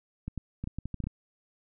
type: clicks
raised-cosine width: 5 ms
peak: -22 dBFS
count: 10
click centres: 0.28 / 0.377 / 0.64 / 0.674 / 0.786 / 0.856 / 0.943 / 1.003 / 1.04 / 1.07 s
effects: none